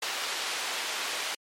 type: band-pass noise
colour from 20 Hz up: white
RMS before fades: -33 dBFS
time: 0.02-1.35 s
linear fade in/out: 5 ms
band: 490 to 4500 Hz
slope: 12 dB/octave
effects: MP3 64 kbps